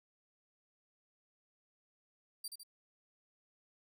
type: tone with echo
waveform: 20% pulse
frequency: 4699 Hz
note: D8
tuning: in tune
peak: -34 dBFS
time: 2.44-2.48 s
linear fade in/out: 5 ms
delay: 77 ms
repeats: 2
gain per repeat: -5 dB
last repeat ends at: 2.634 s
effects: none